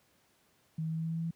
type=tone with pitch steps; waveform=sine; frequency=159.3 / 160.22 / 161.15 / 162.08 / 163.02 / 163.97 / 164.92 / 165.87 Hz; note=D#3 / E3 / E3 / E3 / E3 / E3 / E3 / E3; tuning=+41 / -49 / -39 / -29 / -19 / -9 / +1 / +11 cents; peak=-31 dBFS; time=0.78-1.308 s; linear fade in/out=5 ms; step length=66 ms; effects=pink hiss -69 dBFS RMS until 1.35 s + high-pass 100 Hz 12 dB/octave